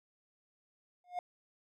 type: tone with exponential growth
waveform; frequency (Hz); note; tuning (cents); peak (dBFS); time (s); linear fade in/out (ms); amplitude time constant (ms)
triangle; 715; F5; +41; -29; 1.04-1.19; 2; 32
effects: none